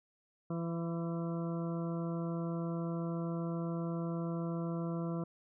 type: harmonic tone with a mistuned harmonic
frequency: 167.9 Hz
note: E3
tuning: 32 cents sharp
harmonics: 1 / 2 / 3 / 4 / 6 / 7 / 8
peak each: -35 / -41 / -45 / -47 / -51 / -52 / -53 dBFS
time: 0.5-5.24 s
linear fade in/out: 5 ms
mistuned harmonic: 7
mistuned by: -19 cents
effects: none